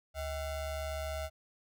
square ring-modulated tone, 354.6 Hz, F4, 26 cents sharp, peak -33 dBFS, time 0.14-1.3 s, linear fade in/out 50 ms, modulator 282 Hz, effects none

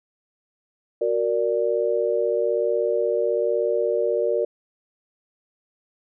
sine chord, Gb augmented, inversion none, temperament equal, 370 / 466.2 / 587.3 Hz, Gb4 / Bb4 / D5, 0 / 0 / 0 cents, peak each -26 / -22 / -24 dBFS, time 1.01-4.45 s, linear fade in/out 5 ms, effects none

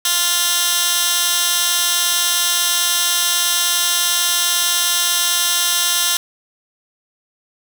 15% pulse tone with high-pass filter, 349.2 Hz, F4, in tune, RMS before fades -17 dBFS, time 0.05-6.17 s, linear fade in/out 2 ms, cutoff 3400 Hz, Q 0.66, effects none

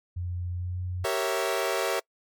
sine tone with pitch glide, 88.6 to 90.51 Hz, F2 to F#2, +25 to -38 cents, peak -29 dBFS, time 0.16-1.05 s, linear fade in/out 10 ms, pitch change +37 cents, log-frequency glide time 0.54-0.79 s
sawtooth chord, G diminished seventh, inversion none, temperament equal with one note detuned, 388.4 / 466.2 / 554.4 / 659.3 Hz, G4 / Bb4 / Db5 / Fb5, -16 / 0 / 0 / 0 cents, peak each -27 dBFS, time 1.04-2 s, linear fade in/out 10 ms
effects noise-tail reverb RT60 0.1 s tail -26 dB re dry + MP3 96 kbps

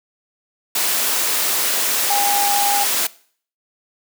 sine tone in noise, 811 Hz, G#5, 41 cents flat, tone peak -17 dBFS, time 2.1-2.84 s, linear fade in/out 5 ms, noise white, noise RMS -19 dBFS, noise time 0.75-3.07 s, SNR -1 dB, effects noise-tail reverb RT60 0.5 s tail -20 dB re dry + high-pass 300 Hz 12 dB/octave

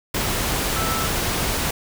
sine tone in noise, 1318.5 Hz, E6, in tune, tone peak -27 dBFS, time 0.76-1.07 s, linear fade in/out 5 ms, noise pink, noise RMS -23 dBFS, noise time 0.14-1.71 s, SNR -7 dB, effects none

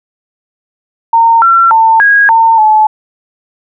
sine tone with pitch steps, 917 / 1357 / 897 / 1644 / 906 / 862 Hz, A#5 / E6 / A5 / G#6 / A#5 / A5, -29 / +50 / +33 / -18 / -50 / -36 cents, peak -3 dBFS, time 1.13-2.87 s, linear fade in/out 5 ms, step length 290 ms, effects none

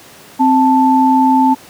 sine tone pair together, 261.9 / 880 Hz, C4 / A5, +2 / 0 cents, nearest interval octave + major sixth, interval 2098 cents, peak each -10 dBFS, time 0.39-1.55 s, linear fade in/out 20 ms, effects pink hiss -39 dBFS RMS until 1.69 s + high-pass 150 Hz 12 dB/octave

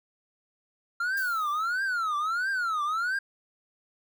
triangle tone with vibrato, 1367 Hz, F6, 37 cents flat, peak -24 dBFS, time 1-3.19 s, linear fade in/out 5 ms, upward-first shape triangle, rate 1.5 Hz, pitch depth 290 cents each way
violet noise with exponential decay, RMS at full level -38 dBFS, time 1.17-2.05 s, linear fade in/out 2 ms, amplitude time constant 190 ms
effects none

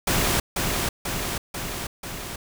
pink noise with echo, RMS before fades -22 dBFS, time 0.07-0.4 s, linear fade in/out 5 ms, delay 490 ms, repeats 4, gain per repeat -3 dB, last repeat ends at 2.36 s, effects none

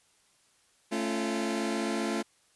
sawtooth chord, A augmented, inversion none, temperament just, 220 / 275 / 343.8 Hz, A3 / C#4 / E#4, 0 / -14 / -27 cents, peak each -28 / -31 / -29 dBFS, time 0.91-2.23 s, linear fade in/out 20 ms, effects white hiss -66 dBFS RMS until 2.55 s + resampled to 24000 Hz

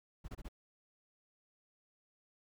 brown noise bursts, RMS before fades -45 dBFS, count 4, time 0.24-0.487 s, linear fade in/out 10 ms, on 43 ms, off 25 ms, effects none

